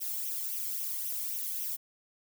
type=noise with flanger; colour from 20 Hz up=violet; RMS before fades=-35 dBFS; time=0-1.77 s; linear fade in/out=20 ms; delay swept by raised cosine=0.33 to 0.95 ms; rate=3.7 Hz; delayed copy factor=+0.65; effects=none